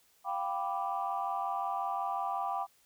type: chord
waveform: sine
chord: G dominant seventh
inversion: third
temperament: equal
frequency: 698.5 / 784 / 987.8 / 1174.7 Hz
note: F5 / G5 / B5 / D6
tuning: 0 / 0 / 0 / 0 cents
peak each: -38 / -34 / -38 / -37 dBFS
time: 0.24-2.67 s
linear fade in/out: 50 ms
effects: tanh soft clip ceiling -22 dBFS + white hiss -67 dBFS RMS until 2.85 s